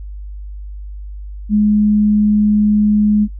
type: tone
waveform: sine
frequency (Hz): 209.8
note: G#3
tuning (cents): +18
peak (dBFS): -9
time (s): 1.49-3.28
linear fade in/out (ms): 50
effects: noise-tail reverb RT60 0.1 s tail -24 dB re dry + added 50 Hz sine -26 dBFS peak until 3.39 s

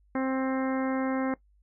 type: harmonic tone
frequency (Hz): 263.6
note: C4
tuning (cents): +13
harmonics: 1 / 2 / 3 / 4 / 5 / 6 / 7 / 8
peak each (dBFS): -27 / -33 / -37 / -39 / -41 / -43 / -44 / -45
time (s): 0.15-1.34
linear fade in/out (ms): 2
effects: noise-tail reverb RT60 0.1 s tail -19 dB re dry + added 50 Hz sine -60 dBFS peak until 1.62 s

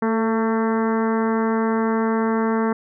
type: harmonic tone with a mistuned harmonic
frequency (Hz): 224.5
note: A3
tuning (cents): +35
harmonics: 1 / 2 / 3 / 4 / 5 / 6 / 7 / 8 / 9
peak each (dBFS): -20 / -23 / -32 / -28 / -30 / -33 / -35 / -37 / -41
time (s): 0.02-2.73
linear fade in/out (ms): 5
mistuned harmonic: 2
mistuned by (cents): -23
effects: none

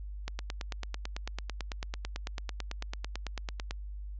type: click train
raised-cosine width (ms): 0.2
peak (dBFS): -19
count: 32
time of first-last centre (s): 0.28-3.709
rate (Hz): 9.04
effects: added 50 Hz sine -38 dBFS peak until 4.19 s + resampled to 16000 Hz

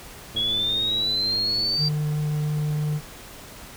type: click train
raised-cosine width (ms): 2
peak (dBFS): -27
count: 158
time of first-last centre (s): 0.35-1.764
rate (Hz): 111
type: linear sweep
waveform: sine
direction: up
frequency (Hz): 3322 to 4699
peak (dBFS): -21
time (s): 0.36-1.89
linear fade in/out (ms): 10
type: tone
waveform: triangle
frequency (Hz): 150.5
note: D3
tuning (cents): +43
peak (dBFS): -20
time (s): 1.77-3.01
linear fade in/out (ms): 50
effects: pink hiss -42 dBFS RMS until 3.76 s

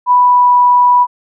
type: tone with pitch glide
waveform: sine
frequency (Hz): 987.8 to 982.1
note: B5 to B5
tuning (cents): 0 to -10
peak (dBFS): -5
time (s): 0.06-1.07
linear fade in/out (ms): 50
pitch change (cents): -10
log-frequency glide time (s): 0.21-0.54
effects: none

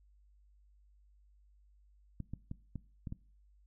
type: clicks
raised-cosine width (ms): 5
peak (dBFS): -28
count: 6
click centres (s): 2.203 / 2.336 / 2.514 / 2.757 / 3.072 / 3.124
effects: noise-tail reverb RT60 0.4 s tail -20 dB re dry + added 50 Hz sine -62 dBFS peak until 3.66 s

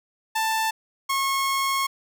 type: tone pair in turn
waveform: sawtooth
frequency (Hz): 885 / 1088.6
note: A5 / C#6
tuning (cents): +10 / -32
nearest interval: major third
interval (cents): 358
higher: second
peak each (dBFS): -18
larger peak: neither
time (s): 0.35-0.71 / 1.09-1.87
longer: second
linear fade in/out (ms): 10
effects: none

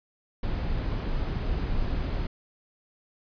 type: noise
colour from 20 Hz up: brown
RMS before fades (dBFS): -28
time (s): 0.43-2.27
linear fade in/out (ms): 5
effects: resampled to 11025 Hz

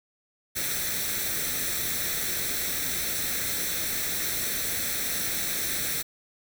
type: noise with comb filter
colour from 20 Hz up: white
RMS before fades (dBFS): -29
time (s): 0.55-6.03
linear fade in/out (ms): 20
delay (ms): 0.51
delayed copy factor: +0.65
effects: none

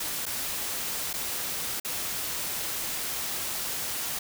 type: noise with dropouts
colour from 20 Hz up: white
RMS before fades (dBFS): -32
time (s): 0-4.19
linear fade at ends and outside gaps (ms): 5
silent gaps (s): 0.256-0.263 / 1.131-1.137 / 1.8-1.847
effects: none

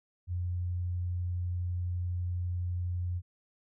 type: tone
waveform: sine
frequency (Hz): 88.8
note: F2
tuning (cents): +29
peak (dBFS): -30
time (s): 0.27-3.22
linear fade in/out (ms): 50
effects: none

